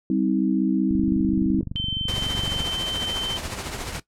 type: chord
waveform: sine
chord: C minor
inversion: second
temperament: equal with one note detuned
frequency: 196 / 261.6 / 317.3 Hz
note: G3 / C4 / Eb4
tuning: 0 / 0 / +34 cents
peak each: -23 dBFS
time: 0.1-1.61 s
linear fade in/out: 2 ms
type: click train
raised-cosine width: 5 ms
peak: -18 dBFS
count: 41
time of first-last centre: 0.91-2.605 s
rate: 23.6 Hz
type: tone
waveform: sine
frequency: 3094 Hz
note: G7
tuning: 23 cents flat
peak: -24 dBFS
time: 1.76-3.37 s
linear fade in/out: 0 ms
type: noise with tremolo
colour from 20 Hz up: pink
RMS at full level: -29 dBFS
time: 2.08-4 s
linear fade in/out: 5 ms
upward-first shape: triangle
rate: 14 Hz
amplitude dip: 55%
effects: noise-tail reverb RT60 0.1 s tail -17 dB re dry + low-pass 10000 Hz 12 dB/octave